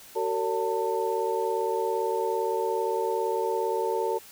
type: tone cluster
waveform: sine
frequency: 377.8 / 455.4 / 566 / 894 Hz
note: F#4 / A#4 / C#5 / A5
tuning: +36 / -40 / +36 / +27 cents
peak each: -30 / -28 / -34 / -30 dBFS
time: 0.15-4.19 s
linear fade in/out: 20 ms
effects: white hiss -49 dBFS RMS until 4.31 s

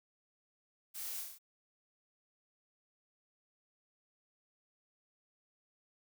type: noise with echo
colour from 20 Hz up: blue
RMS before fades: -45 dBFS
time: 0.94-1.22 s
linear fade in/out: 20 ms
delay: 28 ms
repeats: 6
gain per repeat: -2 dB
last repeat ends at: 1.388 s
effects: none

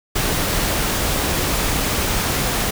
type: noise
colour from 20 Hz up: pink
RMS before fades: -20 dBFS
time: 0.15-2.71 s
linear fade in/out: 10 ms
effects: none

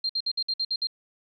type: tone bursts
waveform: sine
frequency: 4186 Hz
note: C8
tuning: in tune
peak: -24 dBFS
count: 8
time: 0.04-0.871 s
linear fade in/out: 5 ms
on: 54 ms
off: 57 ms
effects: none

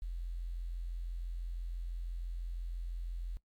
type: tone with quantisation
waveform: sine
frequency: 43 Hz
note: F1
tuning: 26 cents flat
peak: -36 dBFS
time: 0.02-3.37 s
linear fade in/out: 0 ms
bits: 11
effects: noise-tail reverb RT60 0.1 s tail -19 dB re dry + MP3 96 kbps

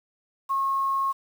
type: tone with quantisation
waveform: sine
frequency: 1086 Hz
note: C#6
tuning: 36 cents flat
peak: -22 dBFS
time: 0.49-1.13 s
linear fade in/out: 20 ms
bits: 8
effects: none

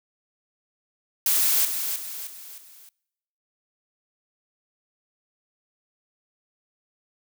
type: noise with echo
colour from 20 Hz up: blue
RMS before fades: -21 dBFS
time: 1.26-1.65 s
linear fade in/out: 2 ms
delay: 310 ms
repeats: 4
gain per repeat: -7 dB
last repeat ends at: 2.89 s
effects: noise-tail reverb RT60 0.9 s tail -25 dB re dry

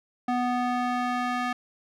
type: tone with band-pass filter sweep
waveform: square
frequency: 246.9 Hz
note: B3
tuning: in tune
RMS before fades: -27 dBFS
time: 0.28-1.53 s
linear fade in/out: 5 ms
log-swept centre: 740 to 1400 Hz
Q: 0.98
effects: none

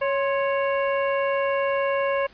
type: harmonic tone with a mistuned harmonic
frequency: 554.4 Hz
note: C#5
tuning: in tune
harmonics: 1 / 2 / 3 / 4 / 5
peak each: -22 / -28 / -32 / -34 / -36 dBFS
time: 0.01-2.27 s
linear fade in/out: 10 ms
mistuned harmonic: 2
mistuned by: -79 cents
effects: pink hiss -52 dBFS RMS until 2.33 s + resampled to 11025 Hz

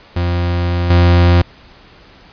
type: tone with level steps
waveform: 40% pulse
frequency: 87.31 Hz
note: F2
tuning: in tune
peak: -13 / -6 dBFS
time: 0.16-1.42 s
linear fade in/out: 5 ms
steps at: 0.9 s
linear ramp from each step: 2 ms
effects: pink hiss -43 dBFS RMS until 2.32 s + resampled to 11025 Hz

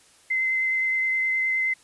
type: tone with vibrato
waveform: sine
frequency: 2063 Hz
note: C7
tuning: 25 cents flat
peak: -21 dBFS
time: 0.3-1.74 s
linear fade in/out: 10 ms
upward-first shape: sine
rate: 9.6 Hz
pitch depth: 11 cents each way
effects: white hiss -56 dBFS RMS until 1.83 s + resampled to 24000 Hz

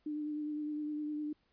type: tone with vibrato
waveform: sine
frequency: 300 Hz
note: D4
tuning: 37 cents sharp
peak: -35 dBFS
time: 0.06-1.33 s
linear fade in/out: 5 ms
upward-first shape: sine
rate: 9.8 Hz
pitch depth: 20 cents each way
effects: pink hiss -75 dBFS RMS until 1.52 s + resampled to 11025 Hz

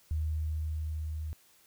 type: tone with level ramp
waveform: sine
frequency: 77.78 Hz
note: D#2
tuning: in tune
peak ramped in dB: -28 to -34 dBFS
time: 0.11-1.33 s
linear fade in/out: 0 ms
effects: white hiss -63 dBFS RMS until 1.66 s

